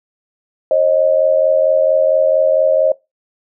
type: tone pair together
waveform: sine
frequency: 537.9 / 622.3 Hz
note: C5 / D#5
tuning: +48 / 0 cents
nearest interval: minor third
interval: 252 cents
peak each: -12 dBFS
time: 0.71-2.92 s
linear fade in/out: 2 ms
effects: noise-tail reverb RT60 0.2 s tail -21 dB re dry